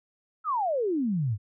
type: exponential sweep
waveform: sine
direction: down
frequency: 1351 to 95.2 Hz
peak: -24 dBFS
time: 0.44-1.38 s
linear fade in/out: 50 ms
effects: none